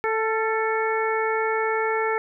harmonic tone with a mistuned harmonic, 440.9 Hz, A4, 4 cents sharp, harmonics 1 / 2 / 3 / 4 / 5, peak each -24 / -27 / -29 / -30 / -31 dBFS, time 0.04-2.18 s, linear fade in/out 0 ms, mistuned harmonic 3, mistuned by +36 cents, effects none

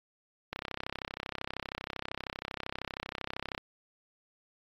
click train, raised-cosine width 0.3 ms, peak -19 dBFS, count 101, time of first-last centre 0.53-3.579 s, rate 32.8 Hz, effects AAC 32 kbps

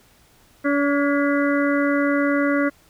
harmonic tone with a mistuned harmonic, 285.1 Hz, C#4, 49 cents sharp, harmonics 1 / 2 / 4 / 5 / 6 / 7, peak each -19 / -23 / -29 / -27 / -31 / -29 dBFS, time 0.64-2.7 s, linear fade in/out 20 ms, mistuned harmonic 6, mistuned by -47 cents, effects pink hiss -55 dBFS RMS until 2.89 s

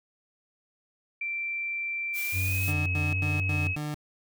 sine tone with pitch glide, 2349 to 2562 Hz, D7 to E7, 0 to -50 cents, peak -29 dBFS, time 1.21-3.76 s, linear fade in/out 5 ms, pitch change +150 cents, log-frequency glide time 2.25-2.65 s
blue noise, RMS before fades -36 dBFS, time 2.13-2.74 s, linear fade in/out 50 ms
triangle tone with vibrato, 92.5 Hz, F#2, in tune, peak -25 dBFS, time 2.32-3.75 s, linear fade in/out 50 ms, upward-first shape square, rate 1.2 Hz, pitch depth 32 cents each way
30% pulse tone bursts, 149.6 Hz, D3, 32 cents sharp, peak -28 dBFS, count 5, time 2.68-3.944 s, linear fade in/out 0 ms, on 180 ms, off 91 ms
effects none

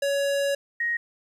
square / sine tone pair in turn, 561 / 1878.3 Hz, C#5 / A#6, +21 / +13 cents, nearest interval octave + major sixth, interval 2092 cents, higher second, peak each -23 dBFS, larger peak neither, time 0.02-0.55 / 0.8-0.97 s, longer first, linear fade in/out 5 ms, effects low-pass 12000 Hz 12 dB/octave + 10-bit

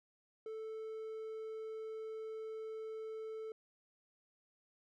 triangle tone, 440 Hz, A4, in tune, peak -40 dBFS, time 0.46-3.52 s, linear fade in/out 2 ms, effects none

